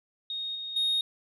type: tone with level steps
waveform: sine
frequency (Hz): 3722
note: A#7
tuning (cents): -3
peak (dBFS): -31 / -34 / -22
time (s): 0.3-1.01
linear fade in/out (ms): 2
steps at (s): 0.55 / 0.76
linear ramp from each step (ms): 5
effects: tanh soft clip ceiling -22 dBFS